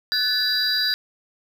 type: tone cluster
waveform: triangle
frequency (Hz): 1500 / 1733 / 3936 / 4786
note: F#6 / A6 / B7 / D8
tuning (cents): +23 / -27 / -7 / +32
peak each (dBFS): -27 / -26 / -23 / -21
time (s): 0.12-0.94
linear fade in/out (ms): 0
effects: none